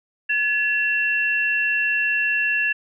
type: tone pair together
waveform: sine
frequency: 1705 / 2710 Hz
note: G#6 / E7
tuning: +45 / +47 cents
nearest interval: minor sixth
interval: 802 cents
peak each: -21 dBFS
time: 0.29-2.73 s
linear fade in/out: 10 ms
effects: none